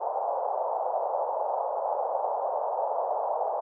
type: band-pass noise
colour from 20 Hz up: white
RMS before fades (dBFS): -29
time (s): 0-3.61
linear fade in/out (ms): 20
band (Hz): 520 to 890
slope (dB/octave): 48
effects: none